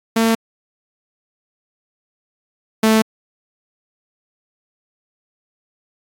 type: tone pair in turn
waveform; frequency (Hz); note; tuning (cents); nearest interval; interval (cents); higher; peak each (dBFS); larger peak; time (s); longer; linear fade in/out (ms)
sawtooth; 226.1 / 220; A3 / A3; +47 / 0; unison; 47; first; -9 / -7; second; 0.16-0.35 / 2.83-3.02; neither; 5
effects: AAC 64 kbps